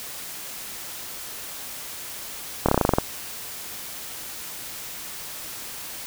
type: slowing click train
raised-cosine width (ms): 1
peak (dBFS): -3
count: 10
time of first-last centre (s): 2.66-2.985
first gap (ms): 26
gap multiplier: 1.08
effects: white hiss -36 dBFS RMS until 6.06 s